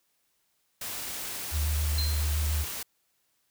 white noise, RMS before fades -36 dBFS, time 0.81-2.83 s, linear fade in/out 5 ms
sine tone with vibrato, 75 Hz, D2, 37 cents sharp, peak -25 dBFS, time 1.51-2.66 s, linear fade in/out 50 ms, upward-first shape square, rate 7.1 Hz, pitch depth 15 cents each way
sine tone with exponential decay, 4132 Hz, C8, 22 cents flat, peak -28 dBFS, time 1.98-2.44 s, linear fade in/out 2 ms, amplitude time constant 100 ms
effects white hiss -73 dBFS RMS until 3.5 s

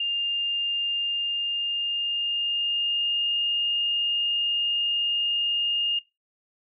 sine tone with pitch glide, 2807 to 2831 Hz, F7 to F7, +8 to +23 cents, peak -23 dBFS, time 0-5.99 s, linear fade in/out 5 ms, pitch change +15 cents, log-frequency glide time 0.93-3.42 s, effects noise-tail reverb RT60 0.2 s tail -17 dB re dry

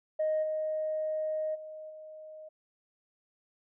sine tone with level steps, 622.3 Hz, D#5, in tune, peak -25 / -29 / -41 / -44 dBFS, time 0.19-2.49 s, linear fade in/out 10 ms, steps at 0.42 / 1.54 / 1.89 s, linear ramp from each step 20 ms, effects tanh soft clip ceiling -23 dBFS

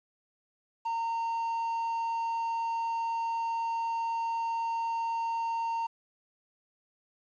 triangle tone, 918 Hz, A#5, 27 cents flat, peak -27 dBFS, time 0.85-5.87 s, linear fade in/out 10 ms, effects resampled to 16000 Hz + 10-bit

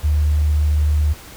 sine tone, 75.1 Hz, D2, 39 cents sharp, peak -13 dBFS, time 0.03-1.14 s, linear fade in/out 20 ms, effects pink hiss -39 dBFS RMS until 1.36 s

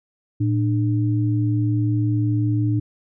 sine tone pair together, 113.21 / 299.8 Hz, A2 / D4, +50 / +36 cents, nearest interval octave + perfect fourth, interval 1686 cents, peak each -18 / -23 dBFS, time 0.4-2.8 s, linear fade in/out 10 ms, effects none

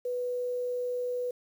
sine tone with quantisation, 493.9 Hz, B4, in tune, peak -29 dBFS, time 0.05-1.31 s, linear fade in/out 5 ms, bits 9, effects none

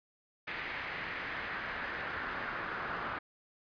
brown noise with band-pass filter sweep, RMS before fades -39 dBFS, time 0.47-3.19 s, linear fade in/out 10 ms, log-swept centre 2100 to 1400 Hz, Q 2.5, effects resampled to 11025 Hz

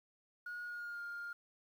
sine tone with pitch glide, 1444 to 1407.8 Hz, F#6 to F6, -43 to +13 cents, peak -40 dBFS, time 0.46-1.33 s, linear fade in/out 5 ms, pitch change -44 cents, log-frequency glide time 0.65-1.01 s, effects tanh soft clip ceiling -39 dBFS + 11-bit

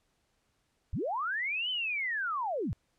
sine linear two-way sweep, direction up then down, 46.16 to 3079 to 71 Hz, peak -30 dBFS, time 0.93-2.73 s, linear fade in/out 0 ms, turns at 1.7 s, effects pink hiss -75 dBFS RMS until 2.98 s + low-pass 10000 Hz 12 dB/octave

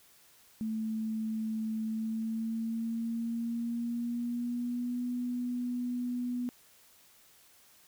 sine tone with pitch glide, 220 to 245.5 Hz, A3 to B3, 0 to -10 cents, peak -31 dBFS, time 0.61-6.49 s, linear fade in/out 0 ms, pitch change +190 cents, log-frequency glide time 1.84-5.03 s, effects white hiss -61 dBFS RMS until 7.87 s

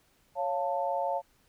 sine chord, Db augmented, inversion none, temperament equal with one note detuned, 554.4 / 698.5 / 886.6 Hz, Db5 / F5 / A5, 0 / 0 / +13 cents, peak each -32 dBFS, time 0.35-1.22 s, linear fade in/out 50 ms, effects pink hiss -67 dBFS RMS until 1.48 s

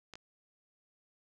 clicks, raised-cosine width 0.2 ms, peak -29 dBFS, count 2, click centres 0.137 / 0.155 s, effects none

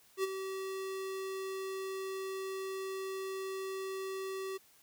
square tone with ADSR envelope, 383.5 Hz, G4, 38 cents flat, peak -29 dBFS, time 0.17-4.58 s, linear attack 66 ms, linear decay 24 ms, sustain -9 dB, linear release 16 ms, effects white hiss -64 dBFS RMS until 4.82 s

